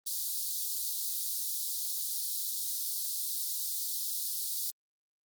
white high-pass noise, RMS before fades -34 dBFS, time 0.06-4.71 s, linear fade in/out 10 ms, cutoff 3800 Hz, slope 48 dB/octave, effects Opus 32 kbps

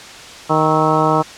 harmonic tone with a mistuned harmonic, 156.1 Hz, D#3, 6 cents sharp, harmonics 1 / 2 / 3 / 4 / 5 / 6 / 7 / 8, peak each -20 / -20 / -20 / -20 / -20 / -20 / -20 / -20 dBFS, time 0.49-1.23 s, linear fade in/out 20 ms, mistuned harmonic 8, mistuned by +75 cents, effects white hiss -35 dBFS RMS until 1.37 s + low-pass 6000 Hz 12 dB/octave

